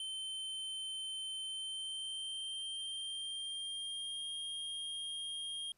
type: tone with pitch glide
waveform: square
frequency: 3089 to 3228 Hz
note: G7 to G#7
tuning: -26 to -50 cents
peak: -40 dBFS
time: 0-5.72 s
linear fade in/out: 2 ms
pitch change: +76 cents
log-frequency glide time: 1.44-4.3 s
effects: pink hiss -75 dBFS RMS until 5.77 s + resampled to 32000 Hz